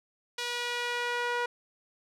sawtooth tone with band-pass filter sweep, 483 Hz, B4, 39 cents flat, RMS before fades -32 dBFS, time 0.38-1.46 s, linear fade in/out 5 ms, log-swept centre 3700 to 1300 Hz, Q 0.94, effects none

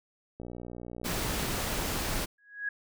click train, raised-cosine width 2 ms, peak -28 dBFS, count 72, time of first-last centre 0.4-1.581 s, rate 60.1 Hz
pink noise, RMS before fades -32 dBFS, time 1.04-2.26 s, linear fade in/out 20 ms
sine tone with exponential growth, 1661.2 Hz, G#6, in tune, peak -27 dBFS, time 2.38-2.69 s, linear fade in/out 5 ms, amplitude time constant 66 ms
effects none

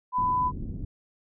sine tone, 1000 Hz, B5, 21 cents sharp, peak -22 dBFS, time 0.12-0.52 s, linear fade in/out 50 ms
pink low-pass noise, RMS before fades -35 dBFS, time 0.18-0.85 s, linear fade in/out 5 ms, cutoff 290 Hz, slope 24 dB/octave
effects none

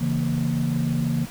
sine chord, A# diminished, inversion first, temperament equal, 138.59 / 164.81 / 233.1 Hz, C#3 / E3 / A#3, 0 / 0 / 0 cents, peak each -24 dBFS, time 0-1.26 s, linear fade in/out 20 ms, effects tanh soft clip ceiling -15 dBFS + pink hiss -40 dBFS RMS until 1.3 s

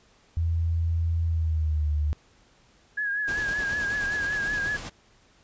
sine tone with pitch glide, 83.1 to 74.89 Hz, E2 to D2, +15 to +34 cents, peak -22 dBFS, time 0.37-2.13 s, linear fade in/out 0 ms, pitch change -181 cents, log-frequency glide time 1.26-1.89 s
sine tone with vibrato, 1661 Hz, G#6, in tune, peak -25 dBFS, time 2.97-4.77 s, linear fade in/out 10 ms, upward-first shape triangle, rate 5.3 Hz, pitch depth 60 cents each way
pink noise with tremolo, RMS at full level -36 dBFS, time 3.27-4.9 s, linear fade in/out 20 ms, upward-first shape square, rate 9.5 Hz, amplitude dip 25%
effects pink hiss -60 dBFS RMS until 5.43 s + resampled to 16000 Hz

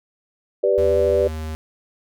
sine chord, G major, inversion none, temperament equal, 392 / 493.9 / 587.3 Hz, G4 / B4 / D5, 0 / 0 / 0 cents, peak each -19 dBFS, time 0.63-1.28 s, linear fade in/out 10 ms
square tone, 78.6 Hz, D#2, 18 cents sharp, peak -27 dBFS, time 0.78-1.55 s, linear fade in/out 0 ms
effects none

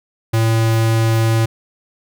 square tone, 112.8 Hz, A2, 44 cents sharp, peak -13 dBFS, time 0.33-1.46 s, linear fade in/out 10 ms, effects none

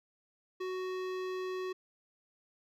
sine tone with hard clipping, 371.2 Hz, F#4, 6 cents sharp, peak -37 dBFS, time 0.6-1.73 s, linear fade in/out 10 ms, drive 18 dB, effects none

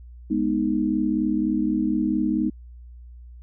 sine chord, G# minor, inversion none, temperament equal, 207.7 / 246.9 / 311.1 Hz, G#3 / B3 / D#4, 0 / 0 / 0 cents, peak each -25 / -25 / -23 dBFS, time 0.3-2.5 s, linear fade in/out 10 ms, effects added 60 Hz sine -40 dBFS peak until 3.42 s

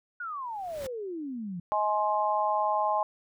sine exponential sweep, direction down, 1480 to 167.4 Hz, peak -33 dBFS, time 0.2-1.6 s, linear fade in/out 5 ms
pink noise with exponential growth, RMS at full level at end -40 dBFS, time 0.41-0.87 s, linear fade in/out 5 ms, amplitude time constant 100 ms
harmonic tone, 210.4 Hz, G#3, 23 cents sharp, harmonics 3 / 4 / 5, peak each -30 / -27 / -29 dBFS, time 1.72-3.03 s, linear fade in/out 0 ms
effects none

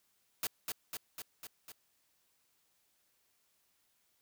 white noise with echo, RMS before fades -35 dBFS, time 0.43-0.47 s, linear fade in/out 2 ms, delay 250 ms, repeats 5, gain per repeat -3 dB, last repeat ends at 1.72 s, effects white hiss -75 dBFS RMS until 4.21 s

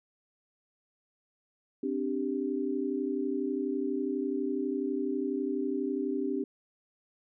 sine chord, C suspended second, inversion none, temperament equal, 261.6 / 293.7 / 392 Hz, C4 / D4 / G4, 0 / 0 / 0 cents, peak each -33 dBFS, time 1.83-6.44 s, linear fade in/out 5 ms, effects none

